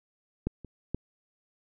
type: clicks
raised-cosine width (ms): 3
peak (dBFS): -15 / -30 / -17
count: 3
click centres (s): 0.47 / 0.647 / 0.946
effects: none